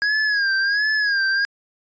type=tone with vibrato; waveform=square; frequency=1645 Hz; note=G#6; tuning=17 cents flat; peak=-18 dBFS; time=0.02-1.45 s; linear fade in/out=0 ms; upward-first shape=sine; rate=1.4 Hz; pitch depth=88 cents each way; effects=resampled to 16000 Hz